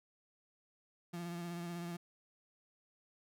35% pulse tone with vibrato, 172.2 Hz, F3, 24 cents flat, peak -39 dBFS, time 1.13-1.97 s, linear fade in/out 10 ms, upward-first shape triangle, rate 16 Hz, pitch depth 35 cents each way, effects none

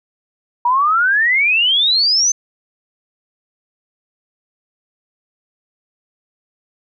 sine exponential sweep, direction up, 943 to 6270 Hz, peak -11 dBFS, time 0.65-2.32 s, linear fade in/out 5 ms, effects none

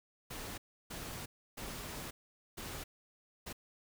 pink noise bursts at uneven times, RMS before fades -44 dBFS, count 5, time 0.3-0.58 / 0.9-1.26 / 1.57-2.11 / 2.57-2.84 / 3.46-3.53 s, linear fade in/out 10 ms, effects none

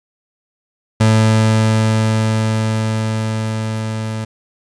30% pulse tone with level ramp, 110 Hz, A2, in tune, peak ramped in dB -6 to -18 dBFS, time 1-4.25 s, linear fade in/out 10 ms, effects resampled to 22050 Hz + 8-bit

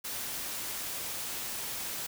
white noise, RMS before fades -37 dBFS, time 0.04-2.07 s, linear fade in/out 10 ms, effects none

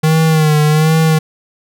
square tone with vibrato, 155.56 Hz, D#3, in tune, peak -9 dBFS, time 0.03-1.19 s, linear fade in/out 10 ms, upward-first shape sine, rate 1.3 Hz, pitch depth 54 cents each way, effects none

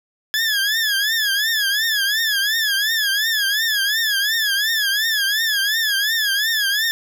20% pulse tone with vibrato, 1700 Hz, G#6, 40 cents sharp, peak -12 dBFS, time 0.34-6.91 s, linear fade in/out 0 ms, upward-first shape triangle, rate 2.8 Hz, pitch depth 150 cents each way, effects none

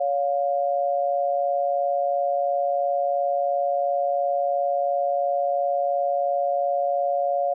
sine tone pair together, 563 / 705.9 Hz, C#5 / F5, +27 / +18 cents, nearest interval major third, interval 391 cents, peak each -23 dBFS, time 0-7.54 s, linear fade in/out 10 ms, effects none

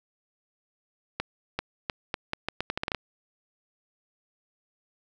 accelerating click train, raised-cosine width 0.3 ms, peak -12 dBFS, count 13, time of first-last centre 1.2-2.947 s, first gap 390 ms, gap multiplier 0.79, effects none

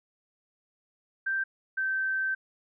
sine tone pair in turn, 1568 / 1550.9 Hz, G6 / G6, 0 / -19 cents, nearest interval unison, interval 19 cents, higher first, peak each -26 dBFS, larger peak neither, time 1.26-1.44 / 1.77-2.35 s, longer second, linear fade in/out 10 ms, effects none

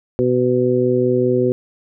harmonic tone, 125 Hz, B2, 21 cents sharp, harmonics 1 / 2 / 3 / 4, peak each -22 / -20 / -16 / -20 dBFS, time 0.19-1.52 s, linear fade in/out 0 ms, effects none

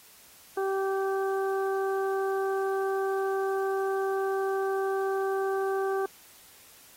harmonic tone, 387.6 Hz, G4, 20 cents flat, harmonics 1 / 2 / 3 / 4, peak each -27 / -33 / -37 / -39 dBFS, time 0.57-6.06 s, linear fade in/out 5 ms, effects white hiss -54 dBFS RMS until 6.96 s + AAC 48 kbps

